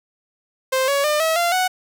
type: tone with pitch steps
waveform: sawtooth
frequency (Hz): 523.3 / 560.9 / 601.1 / 644.3 / 690.5 / 740.1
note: C5 / C#5 / D5 / E5 / F5 / F#5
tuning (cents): 0 / +20 / +40 / -40 / -20 / 0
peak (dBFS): -13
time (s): 0.72-1.68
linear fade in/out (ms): 10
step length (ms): 160
effects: none